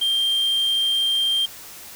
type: tone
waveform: sine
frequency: 3178 Hz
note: G7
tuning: 23 cents sharp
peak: -15 dBFS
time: 0.01-1.46 s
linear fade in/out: 10 ms
effects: tanh soft clip ceiling -17 dBFS + white hiss -40 dBFS RMS until 1.95 s